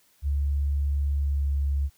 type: tone with pitch glide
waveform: sine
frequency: 71 to 70.14 Hz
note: C#2 to C#2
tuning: +42 to +21 cents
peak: -22 dBFS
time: 0.22-1.9 s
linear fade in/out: 50 ms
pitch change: -21 cents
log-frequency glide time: 1.14-1.52 s
effects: white hiss -63 dBFS RMS until 1.97 s